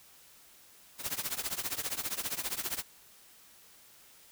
white noise with tremolo, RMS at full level -32 dBFS, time 0.98-2.84 s, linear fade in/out 50 ms, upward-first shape triangle, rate 15 Hz, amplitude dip 95%, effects white hiss -58 dBFS RMS until 4.31 s

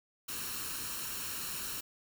white noise with comb filter, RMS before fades -39 dBFS, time 0.28-1.81 s, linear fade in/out 10 ms, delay 0.72 ms, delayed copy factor +0.6, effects none

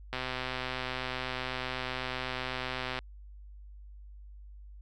click train, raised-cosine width 0.3 ms, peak -18 dBFS, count 367, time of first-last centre 0.13-2.989 s, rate 128 Hz, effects added 50 Hz sine -46 dBFS peak until 4.81 s

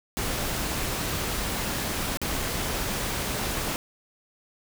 pink noise with dropouts, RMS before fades -29 dBFS, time 0.17-3.76 s, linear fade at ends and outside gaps 0 ms, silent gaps 2.172-2.216 s, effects none

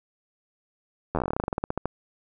slowing click train, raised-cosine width 1 ms, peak -12 dBFS, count 21, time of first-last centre 1.15-1.856 s, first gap 11 ms, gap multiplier 1.11, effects none

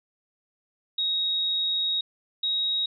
sine tone pair in turn, 3776 / 3792 Hz, A#7 / A#7, +22 / +29 cents, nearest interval unison, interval 7 cents, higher second, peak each -23 dBFS, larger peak neither, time 0.98-2.01 / 2.43-2.86 s, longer first, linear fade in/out 5 ms, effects none

